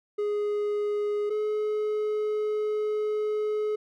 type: tone pair in turn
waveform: triangle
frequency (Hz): 415.3 / 425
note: G#4 / G#4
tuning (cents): 0 / +40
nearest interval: unison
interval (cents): 40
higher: second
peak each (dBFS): -23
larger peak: neither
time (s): 0.18-1.3 / 1.3-3.76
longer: second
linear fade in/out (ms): 10
effects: none